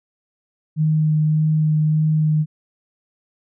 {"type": "tone with vibrato", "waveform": "sine", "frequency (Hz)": 154.7, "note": "D#3", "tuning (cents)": -10, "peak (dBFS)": -14, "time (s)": [0.76, 2.46], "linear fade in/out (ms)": 50, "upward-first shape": "sine", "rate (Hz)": 1.7, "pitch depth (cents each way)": 11, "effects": []}